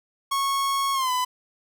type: tone with pitch glide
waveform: 45% pulse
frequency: 1100 to 1002.9 Hz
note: C#6 to B5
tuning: -14 to +26 cents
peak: -22 dBFS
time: 0.31-1.25 s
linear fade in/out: 10 ms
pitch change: -160 cents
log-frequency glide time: 0.93-1.11 s
effects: none